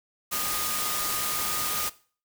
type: tone in noise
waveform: sine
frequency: 1230 Hz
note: D#6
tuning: 20 cents flat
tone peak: -35 dBFS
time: 0.31-1.9 s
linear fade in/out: 20 ms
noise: white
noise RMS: -29 dBFS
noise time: 0.31-1.9 s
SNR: -9 dB
effects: noise-tail reverb RT60 0.4 s tail -18 dB re dry